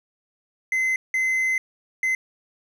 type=tone bursts at uneven times; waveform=triangle; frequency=2054 Hz; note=C7; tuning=33 cents flat; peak=-18 dBFS; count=3; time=0.72-0.96 / 1.14-1.58 / 2.03-2.15 s; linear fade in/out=2 ms; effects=none